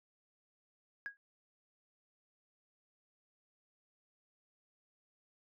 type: tone with exponential decay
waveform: sine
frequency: 1646 Hz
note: G#6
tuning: 16 cents flat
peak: -34 dBFS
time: 1.06-1.17 s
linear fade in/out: 0 ms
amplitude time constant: 23 ms
effects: tanh soft clip ceiling -32 dBFS